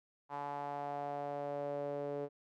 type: tone with band-pass filter sweep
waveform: sawtooth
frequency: 143.5 Hz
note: D3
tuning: 40 cents flat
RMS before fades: -40 dBFS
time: 0.29-2.29 s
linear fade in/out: 50 ms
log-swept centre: 900 to 480 Hz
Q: 4.4
effects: none